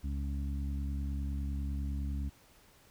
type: harmonic tone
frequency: 69.9 Hz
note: C#2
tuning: 15 cents sharp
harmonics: 1 / 2 / 3 / 4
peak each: -33 / -44 / -44 / -46 dBFS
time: 0.03-2.3 s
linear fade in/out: 20 ms
effects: pink hiss -62 dBFS RMS until 2.9 s